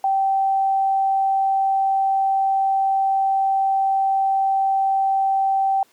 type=tone; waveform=sine; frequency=777 Hz; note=G5; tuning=16 cents flat; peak=-16 dBFS; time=0.04-5.83 s; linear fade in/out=2 ms; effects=pink hiss -57 dBFS RMS until 5.92 s + high-pass 300 Hz 12 dB/octave